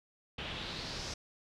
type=noise with low-pass filter sweep; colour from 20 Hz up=pink; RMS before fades=-41 dBFS; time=0.38-1.14 s; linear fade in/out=5 ms; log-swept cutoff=3000 to 5700 Hz; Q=3.2; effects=none